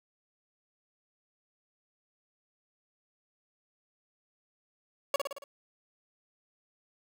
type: tone with echo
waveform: 30% pulse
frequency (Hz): 561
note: C#5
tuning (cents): +21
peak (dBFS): -22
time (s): 5.14-5.16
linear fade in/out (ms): 2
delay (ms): 56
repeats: 5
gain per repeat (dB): -4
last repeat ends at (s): 5.44
effects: none